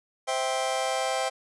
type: chord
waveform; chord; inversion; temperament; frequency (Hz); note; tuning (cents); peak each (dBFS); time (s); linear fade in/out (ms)
sawtooth; C major; none; just; 523.3 / 654.1 / 784.9; C5 / E5 / G5; 0 / -14 / +2; -26 / -27 / -25; 0.27-1.3; 20
effects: resampled to 24000 Hz